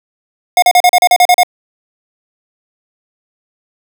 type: tone bursts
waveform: square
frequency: 719 Hz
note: F#5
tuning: 50 cents flat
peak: -5 dBFS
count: 10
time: 0.57-1.433 s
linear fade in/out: 2 ms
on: 53 ms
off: 37 ms
effects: none